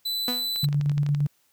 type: tone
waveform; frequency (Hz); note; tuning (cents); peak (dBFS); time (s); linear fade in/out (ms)
45% pulse; 3993; B7; +18; -26; 0.05-0.66; 10
type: tone with exponential decay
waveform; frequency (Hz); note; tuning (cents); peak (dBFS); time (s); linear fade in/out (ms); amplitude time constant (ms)
sawtooth; 246.9; B3; 0; -21; 0.28-0.55; 2; 57
type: click train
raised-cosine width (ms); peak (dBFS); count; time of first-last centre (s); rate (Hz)
0.2; -21; 8; 0.56-1.148; 11.9
type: tone with tremolo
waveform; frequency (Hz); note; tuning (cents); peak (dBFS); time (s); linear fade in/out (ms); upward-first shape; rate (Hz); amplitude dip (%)
sine; 145; D3; -22; -19; 0.63-1.27; 5; square; 8.7; 35
effects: white hiss -66 dBFS RMS until 1.52 s